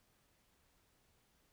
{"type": "silence", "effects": ["pink hiss -74 dBFS RMS until 1.52 s"]}